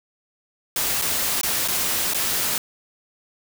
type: noise with dropouts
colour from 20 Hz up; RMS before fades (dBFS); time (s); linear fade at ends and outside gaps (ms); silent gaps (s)
white; -23; 0.76-2.58; 2; 1.016-1.02 / 1.413-1.432 / 1.678-1.683 / 2.137-2.145
effects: none